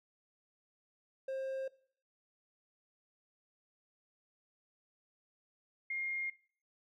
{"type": "tone pair in turn", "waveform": ["triangle", "sine"], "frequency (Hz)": [532, 2128], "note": ["C5", "C7"], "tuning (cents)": [29, 29], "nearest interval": "2 octaves", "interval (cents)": 2400, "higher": "second", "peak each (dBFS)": [-34, -35], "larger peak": "first", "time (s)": [[1.28, 1.68], [5.9, 6.3]], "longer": "neither", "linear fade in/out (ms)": 5, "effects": ["noise-tail reverb RT60 0.5 s tail -20 dB re dry"]}